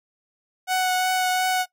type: tone with vibrato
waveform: sawtooth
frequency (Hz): 740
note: F#5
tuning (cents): 0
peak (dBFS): -16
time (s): 0.67-1.66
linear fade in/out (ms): 50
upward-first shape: triangle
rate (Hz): 2.8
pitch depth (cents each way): 12
effects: noise-tail reverb RT60 0.1 s tail -19 dB re dry